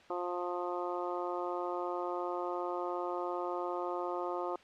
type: harmonic tone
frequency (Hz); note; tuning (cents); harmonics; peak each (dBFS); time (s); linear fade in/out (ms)
177.1; F3; +24; 2 / 3 / 4 / 5 / 6 / 7; -38 / -40 / -41 / -42 / -43 / -43; 0.1-4.56; 2
effects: white hiss -58 dBFS RMS until 4.63 s + low-pass 3000 Hz 12 dB/octave